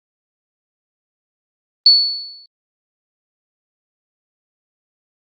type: tone with exponential decay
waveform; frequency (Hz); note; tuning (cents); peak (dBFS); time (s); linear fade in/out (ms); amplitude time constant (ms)
sine; 4435; C#8; 0; -3; 1.86-2.46; 2; 130
effects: Opus 24 kbps